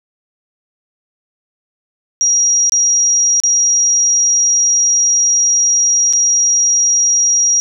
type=tone with dropouts; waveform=sine; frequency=5710 Hz; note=F8; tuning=37 cents sharp; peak=-9 dBFS; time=2.21-7.6 s; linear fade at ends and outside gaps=0 ms; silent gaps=2.695-2.721 / 3.401-3.436 / 6.127-6.134 s; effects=none